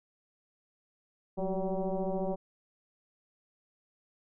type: tone with frequency modulation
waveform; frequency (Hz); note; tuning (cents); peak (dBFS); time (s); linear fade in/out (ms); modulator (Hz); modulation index
sine; 196; G3; 0; -29; 1.37-2.36; 20; 189; 2.9
effects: none